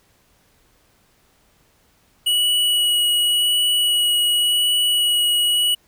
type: tone with vibrato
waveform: square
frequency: 2925 Hz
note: F#7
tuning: 21 cents flat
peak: -16 dBFS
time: 2.26-5.75 s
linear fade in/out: 10 ms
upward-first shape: sine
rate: 0.9 Hz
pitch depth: 10 cents each way
effects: pink hiss -59 dBFS RMS until 5.87 s